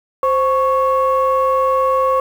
sine tone pair together, 523.3 / 1107.7 Hz, C5 / C#6, 0 / -2 cents, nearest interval octave + minor second, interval 1298 cents, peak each -14 dBFS, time 0.23-2.2 s, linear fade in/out 2 ms, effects tanh soft clip ceiling -7 dBFS + 7-bit

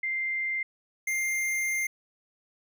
sine / square tone pair in turn, 2093 / 2105 Hz, C7 / C7, 0 / +10 cents, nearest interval unison, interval 10 cents, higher second, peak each -27 dBFS, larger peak neither, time 0.03-0.63 / 1.07-1.87 s, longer second, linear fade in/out 5 ms, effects none

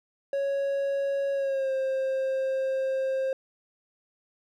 triangle tone with pitch glide, 554.4 to 530.6 Hz, C#5 to C5, 0 to +24 cents, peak -23 dBFS, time 0.33-3.33 s, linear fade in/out 2 ms, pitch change -76 cents, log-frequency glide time 1.33-1.72 s, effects none

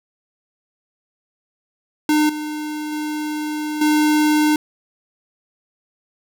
square tone with level steps, 303 Hz, D#4, 46 cents flat, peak -14 / -25 / -23 / -14 dBFS, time 2.09-4.56 s, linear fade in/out 2 ms, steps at 2.29 / 2.92 / 3.81 s, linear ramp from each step 5 ms, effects none

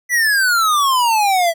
square exponential sweep, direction down, 2000 to 651 Hz, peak -13 dBFS, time 0.09-1.54 s, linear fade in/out 50 ms, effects none

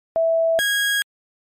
sine / 30% pulse tone pair in turn, 657 / 1643.2 Hz, E5 / G#6, -6 / -19 cents, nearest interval octave + major third, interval 1587 cents, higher second, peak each -15 dBFS, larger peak neither, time 0.16-0.59 / 0.59-1.02 s, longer neither, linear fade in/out 0 ms, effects MP3 64 kbps

